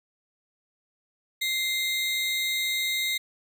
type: tone pair together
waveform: 40% pulse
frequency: 2093 / 3779 Hz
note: C7 / A#7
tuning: 0 / +23 cents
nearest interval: minor seventh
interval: 1023 cents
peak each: -27 dBFS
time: 1.41-3.18 s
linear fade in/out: 10 ms
effects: none